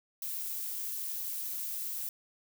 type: noise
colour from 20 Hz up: violet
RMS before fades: -37 dBFS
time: 0.22-2.09 s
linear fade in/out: 2 ms
effects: none